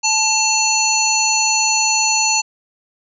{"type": "harmonic tone with a mistuned harmonic", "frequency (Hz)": 870, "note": "A5", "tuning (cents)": -20, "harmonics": [1, 3, 5, 7, 8], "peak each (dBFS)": [-20, -20, -20, -20, -20], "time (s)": [0.03, 2.42], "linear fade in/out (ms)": 20, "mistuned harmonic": 3, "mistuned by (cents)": 54, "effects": []}